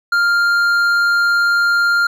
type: tone with hard clipping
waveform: sine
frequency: 1399 Hz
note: F6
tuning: 3 cents sharp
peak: -13 dBFS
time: 0.12-2.07 s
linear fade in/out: 5 ms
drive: 6 dB
effects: none